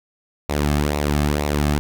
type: tone with flanger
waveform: sawtooth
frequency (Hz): 73.42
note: D2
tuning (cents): 0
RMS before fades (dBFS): -20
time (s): 0.49-1.79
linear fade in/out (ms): 0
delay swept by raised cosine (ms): 0.62 to 2.12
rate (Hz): 2.1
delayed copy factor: -0.6
effects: none